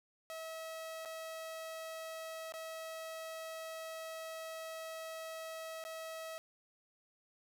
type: tone with dropouts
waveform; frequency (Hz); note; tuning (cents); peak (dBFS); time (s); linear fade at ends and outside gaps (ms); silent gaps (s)
sawtooth; 645; E5; -38; -39; 0.3-6.38; 0; 1.05-1.057 / 2.522-2.539 / 5.839-5.85
effects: none